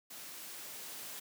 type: noise with level ramp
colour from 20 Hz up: white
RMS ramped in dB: -48 to -45 dBFS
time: 0.1-1.2 s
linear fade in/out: 10 ms
effects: high-pass 150 Hz 12 dB/octave